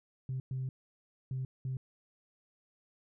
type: tone bursts at uneven times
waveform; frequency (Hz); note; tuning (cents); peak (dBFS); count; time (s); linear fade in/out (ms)
sine; 130.4; C3; -5; -32; 4; 0.29-0.4 / 0.51-0.69 / 1.31-1.45 / 1.65-1.77; 2
effects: tanh soft clip ceiling -30 dBFS